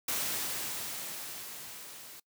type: noise with level ramp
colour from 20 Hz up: white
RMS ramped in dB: -32 to -49 dBFS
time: 0.08-2.2 s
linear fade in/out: 5 ms
effects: noise-tail reverb RT60 0.1 s tail -23 dB re dry + high-pass 100 Hz 12 dB/octave